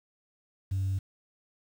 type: tone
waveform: sine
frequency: 96 Hz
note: G2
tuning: 36 cents flat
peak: -25 dBFS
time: 0.71-0.99 s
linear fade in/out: 10 ms
effects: tanh soft clip ceiling -24 dBFS + 9-bit